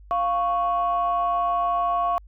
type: tone pair together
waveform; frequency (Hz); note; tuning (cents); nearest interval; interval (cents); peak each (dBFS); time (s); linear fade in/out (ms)
sine; 698.4 / 1108.7; F5 / C#6; 0 / 0; minor sixth; 800; -22; 0.11-2.18; 0
effects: tanh soft clip ceiling -14 dBFS + added 50 Hz sine -44 dBFS peak until 2.27 s